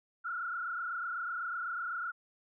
sine tone with frequency modulation, 1396.9 Hz, F6, in tune, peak -34 dBFS, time 0.24-2.12 s, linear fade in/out 20 ms, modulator 28 Hz, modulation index 2.4, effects none

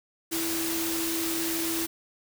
sine tone in noise, 330 Hz, E4, 2 cents sharp, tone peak -30 dBFS, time 0.31-1.87 s, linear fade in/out 20 ms, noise white, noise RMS -31 dBFS, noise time 0.31-1.87 s, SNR -2 dB, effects none

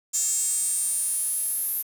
square tone with high-pass filter sweep, 246.9 Hz, B3, in tune, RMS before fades -26 dBFS, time 0.13-1.83 s, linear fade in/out 20 ms, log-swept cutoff 7200 to 12000 Hz, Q 8.1, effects 7-bit

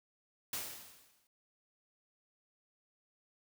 white noise with exponential decay, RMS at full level -37 dBFS, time 0.53-1.27 s, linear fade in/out 2 ms, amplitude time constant 160 ms, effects none

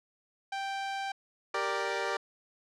sawtooth tone, 784 Hz, G5, in tune, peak -29 dBFS, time 0.52-1.12 s, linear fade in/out 5 ms
15% pulse chord, G minor, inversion none, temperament equal, 392 / 466.2 / 587.3 Hz, G4 / Bb4 / D5, 0 / 0 / 0 cents, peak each -28 dBFS, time 1.54-2.17 s, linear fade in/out 5 ms
effects low-pass 5000 Hz 12 dB/octave

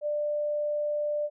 sine tone, 593 Hz, D5, 17 cents sharp, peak -26 dBFS, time 0.01-1.3 s, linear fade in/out 50 ms, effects none

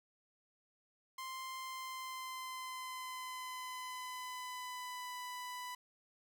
sawtooth tone with pitch glide, 1046.5 to 993.5 Hz, C6 to B5, 0 to +10 cents, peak -39 dBFS, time 1.18-5.75 s, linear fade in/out 5 ms, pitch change -90 cents, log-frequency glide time 1.57-5.17 s, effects 12-bit

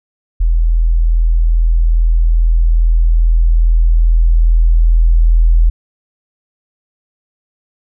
sine tone with level ramp, 41.2 Hz, E1, in tune, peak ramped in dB -8 to -5 dBFS, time 0.4-5.7 s, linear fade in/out 10 ms, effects none

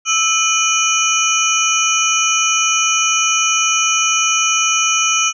sine tone cluster, 1315 / 2439 / 2988 / 5870 / 6480 Hz, E6 / D#7 / F#7 / F#8 / G#8, -5 / -35 / +16 / -15 / -43 cents, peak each -19 dBFS, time 0.05-5.33 s, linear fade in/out 50 ms, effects none

